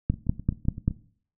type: two click trains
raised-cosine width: 5 ms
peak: -9 / -23 dBFS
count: 5 / 7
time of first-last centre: 0.1-0.88 / 0.14-0.909 s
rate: 5.13 / 7.8 Hz
effects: noise-tail reverb RT60 0.5 s tail -18 dB re dry